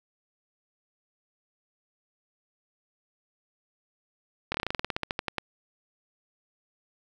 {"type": "slowing click train", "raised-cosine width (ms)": 0.3, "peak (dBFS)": -12, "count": 17, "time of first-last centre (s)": [4.52, 5.383], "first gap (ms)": 24, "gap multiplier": 1.1, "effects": ["8-bit"]}